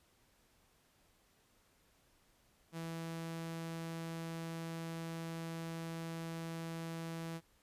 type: tone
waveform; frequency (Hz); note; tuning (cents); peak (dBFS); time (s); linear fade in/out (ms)
sawtooth; 164.81; E3; 0; -37; 2.72-7.41; 50
effects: pink hiss -71 dBFS RMS until 7.62 s + resampled to 32000 Hz